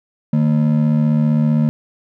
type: ring-modulated tone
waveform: triangle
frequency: 190 Hz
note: F#3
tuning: 46 cents sharp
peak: -7 dBFS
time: 0.33-1.69 s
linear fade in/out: 0 ms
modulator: 37.7 Hz
effects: none